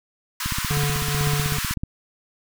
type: high-pass noise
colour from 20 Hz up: pink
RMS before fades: -28 dBFS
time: 0.4-1.74 s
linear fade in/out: 5 ms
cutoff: 960 Hz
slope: 96 dB/octave
type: click train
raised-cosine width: 5 ms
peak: -15 dBFS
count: 23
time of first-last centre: 0.46-1.835 s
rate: 16 Hz
type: tone with tremolo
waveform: square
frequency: 145.1 Hz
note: D3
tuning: 21 cents flat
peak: -21 dBFS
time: 0.7-1.58 s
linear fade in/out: 10 ms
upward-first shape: triangle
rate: 2.2 Hz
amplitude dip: 55%
effects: none